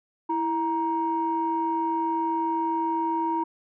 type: tone pair together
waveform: sine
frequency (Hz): 329.2 / 940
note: E4 / A#5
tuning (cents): -2 / +14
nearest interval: octave + tritone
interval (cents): 1816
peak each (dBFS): -27 / -24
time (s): 0.29-3.44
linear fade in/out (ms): 10
effects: tanh soft clip ceiling -16 dBFS